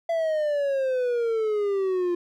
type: exponential sweep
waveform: triangle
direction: down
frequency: 674 to 347 Hz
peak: -20 dBFS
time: 0.09-2.15 s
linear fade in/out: 5 ms
effects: none